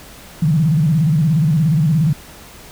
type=tone with vibrato; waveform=sine; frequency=155.56 Hz; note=D#3; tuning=in tune; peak=-11 dBFS; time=0.42-2.13 s; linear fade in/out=5 ms; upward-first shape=square; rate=17 Hz; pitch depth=140 cents each way; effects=pink hiss -39 dBFS RMS until 2.71 s